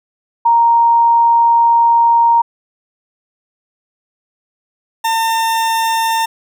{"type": "tone pair in turn", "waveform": ["sine", "40% pulse"], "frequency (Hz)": [932.3, 903.7], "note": ["A#5", "A5"], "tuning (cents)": [0, 46], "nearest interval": "minor second", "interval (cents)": 54, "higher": "first", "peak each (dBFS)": [-7, -12], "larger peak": "first", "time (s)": [[0.45, 2.42], [5.04, 6.26]], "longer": "first", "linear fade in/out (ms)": 10, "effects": []}